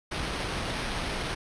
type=noise with sample-and-hold; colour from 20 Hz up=pink; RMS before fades=-32 dBFS; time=0.11-1.35 s; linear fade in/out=10 ms; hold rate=7350 Hz; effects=resampled to 22050 Hz